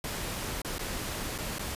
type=noise with dropouts; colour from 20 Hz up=pink; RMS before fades=-35 dBFS; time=0.04-1.75 s; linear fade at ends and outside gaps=2 ms; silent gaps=0.618-0.647 / 0.783-0.792 / 1.38-1.385 / 1.585-1.593 s; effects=resampled to 32000 Hz